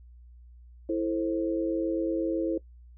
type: chord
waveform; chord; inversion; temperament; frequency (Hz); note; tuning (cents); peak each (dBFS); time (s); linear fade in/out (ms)
sine; A minor; second; just; 330 / 440 / 528; E4 / A4 / C5; +2 / 0 / +16; -27 / -33 / -32; 0.89-2.58; 5
effects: noise-tail reverb RT60 0.1 s tail -20 dB re dry + added 60 Hz sine -48 dBFS peak until 2.97 s